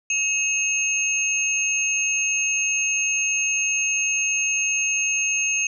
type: tone cluster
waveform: sine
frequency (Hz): 2565 / 2768 / 6440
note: E7 / F7 / G8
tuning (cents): -48 / -16 / +46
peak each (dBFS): -23 / -29 / -23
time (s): 0.1-5.67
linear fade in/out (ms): 2
effects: none

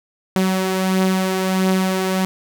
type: beating tone pair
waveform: sawtooth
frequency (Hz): 187.9 / 189.4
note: F#3 / F#3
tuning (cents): +27 / +41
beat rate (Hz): 1.5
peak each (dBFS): -13 / -20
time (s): 0.36-2.25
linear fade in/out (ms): 0
effects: none

